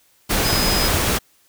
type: tone in noise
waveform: sine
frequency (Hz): 5030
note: D#8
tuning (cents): +18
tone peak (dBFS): -22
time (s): 0.44-0.89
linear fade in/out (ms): 20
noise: pink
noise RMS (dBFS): -19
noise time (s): 0.29-1.19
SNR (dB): -6
effects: white hiss -58 dBFS RMS until 1.48 s